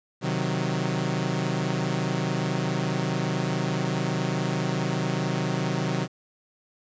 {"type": "chord", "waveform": "sawtooth", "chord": "C diminished", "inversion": "none", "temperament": "equal", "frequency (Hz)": [130.81, 155.56, 185], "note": ["C3", "Eb3", "Gb3"], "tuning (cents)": [0, 0, 0], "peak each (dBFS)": -25, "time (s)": [0.21, 6.08], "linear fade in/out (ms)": 50, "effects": ["resampled to 16000 Hz", "9-bit"]}